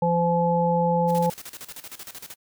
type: harmonic tone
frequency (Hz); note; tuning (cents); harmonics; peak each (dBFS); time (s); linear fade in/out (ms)
171.2; F3; -34; 1 / 3 / 5; -23 / -23 / -23; 0.02-1.3; 5
type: noise with tremolo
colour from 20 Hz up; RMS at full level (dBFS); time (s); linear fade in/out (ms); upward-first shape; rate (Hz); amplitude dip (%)
white; -38; 1.07-2.36; 50; square; 13; 80
effects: none